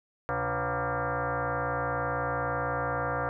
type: tone with frequency modulation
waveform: sine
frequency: 344 Hz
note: F4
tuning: 26 cents flat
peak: -27 dBFS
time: 0.29-3.29 s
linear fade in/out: 0 ms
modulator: 210 Hz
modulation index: 5.8
effects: none